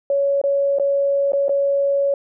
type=tone with dropouts; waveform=sine; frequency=559 Hz; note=C#5; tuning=14 cents sharp; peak=-15 dBFS; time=0.1-2.14 s; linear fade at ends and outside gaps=2 ms; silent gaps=0.415-0.438 / 0.786-0.797 / 1.321-1.333 / 1.483-1.493 s; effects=none